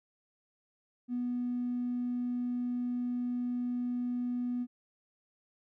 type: tone with tanh clipping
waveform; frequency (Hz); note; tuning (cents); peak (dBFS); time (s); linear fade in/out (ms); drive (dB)
triangle; 245.2; B3; -12; -30; 1.08-4.67; 50; 1
effects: none